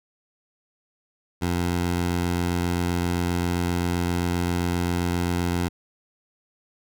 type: tone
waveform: 15% pulse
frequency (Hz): 87.6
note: F2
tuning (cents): +6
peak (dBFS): -16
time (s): 1.41-5.69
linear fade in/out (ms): 20
effects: none